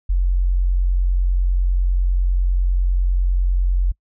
sine tone, 45 Hz, F#1, 47 cents flat, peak -14 dBFS, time 0.09-3.92 s, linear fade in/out 10 ms, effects noise-tail reverb RT60 0.1 s tail -26 dB re dry

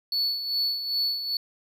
triangle tone with tremolo, 4435 Hz, C#8, in tune, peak -21 dBFS, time 0.12-1.37 s, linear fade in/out 2 ms, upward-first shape sine, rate 2.5 Hz, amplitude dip 60%, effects none

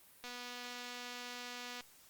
click train, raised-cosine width 0.2 ms, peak -29 dBFS, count 385, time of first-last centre 0.24-1.807 s, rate 245 Hz, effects white hiss -62 dBFS RMS until 2.09 s + Opus 32 kbps

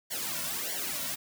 white noise with flanger, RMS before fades -34 dBFS, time 0.1-1.16 s, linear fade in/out 20 ms, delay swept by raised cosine 0.78 to 2.48 ms, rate 1.6 Hz, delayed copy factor -1, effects none

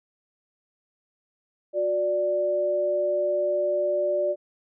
sine tone pair together, 363.8 / 587.3 Hz, F#4 / D5, -29 / 0 cents, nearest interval minor sixth, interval 829 cents, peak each -29 / -22 dBFS, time 1.73-4.36 s, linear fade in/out 50 ms, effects none

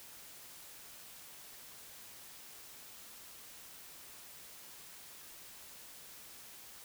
silence, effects white hiss -53 dBFS RMS until 6.84 s

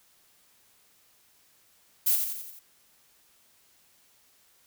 violet noise with echo, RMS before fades -23 dBFS, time 2.06-2.16 s, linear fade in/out 10 ms, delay 87 ms, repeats 5, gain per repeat -5 dB, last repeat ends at 2.595 s, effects white hiss -63 dBFS RMS until 4.66 s

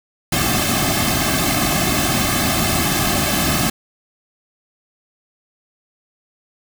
pink noise with comb filter, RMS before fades -18 dBFS, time 0.32-3.7 s, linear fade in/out 5 ms, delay 2.1 ms, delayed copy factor -0.9, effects none

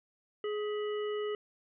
harmonic tone with a mistuned harmonic, 420 Hz, G#4, 19 cents sharp, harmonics 1 / 3 / 5 / 7, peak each -32 / -44 / -48 / -48 dBFS, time 0.44-1.35 s, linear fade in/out 2 ms, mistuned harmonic 5, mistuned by -110 cents, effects none

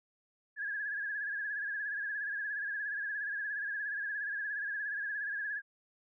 sine tone with vibrato, 1666 Hz, G#6, 5 cents sharp, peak -34 dBFS, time 0.56-5.62 s, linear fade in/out 50 ms, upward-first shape sine, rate 17 Hz, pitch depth 67 cents each way, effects none

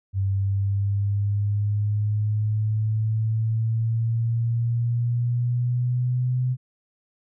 sine exponential sweep, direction up, 96.9 to 127.1 Hz, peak -20 dBFS, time 0.13-6.57 s, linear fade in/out 50 ms, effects none

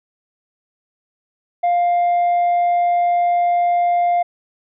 sine tone with tanh clipping, 701 Hz, F5, 6 cents sharp, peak -14 dBFS, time 1.63-4.23 s, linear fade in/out 10 ms, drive 2 dB, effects none

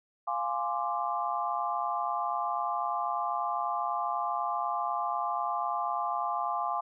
sine chord, D half-diminished seventh, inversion first, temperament equal, 698.5 / 830.6 / 1046.5 / 1174.7 Hz, F5 / Ab5 / C6 / D6, 0 / 0 / 0 / 0 cents, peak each -34 dBFS, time 0.27-6.81 s, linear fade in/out 10 ms, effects none

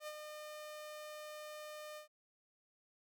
sawtooth tone with ADSR envelope, 606 Hz, D#5, 46 cents flat, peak -38 dBFS, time 0-2.08 s, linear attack 73 ms, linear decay 48 ms, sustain -5 dB, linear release 110 ms, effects none

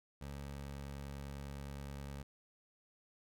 20% pulse tone with pitch glide, 70.3 to 69.81 Hz, C#2 to C#2, +25 to +13 cents, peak -39 dBFS, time 0.21-2.23 s, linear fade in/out 5 ms, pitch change -12 cents, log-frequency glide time 0.34-0.74 s, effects none

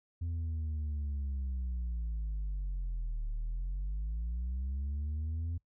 sine linear two-way sweep, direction down then up, 85.3 to 36.52 to 85.3 Hz, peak -30 dBFS, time 0.21-5.58 s, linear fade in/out 10 ms, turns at 3.3 s, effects noise-tail reverb RT60 0.1 s tail -24 dB re dry + tanh soft clip ceiling -32 dBFS

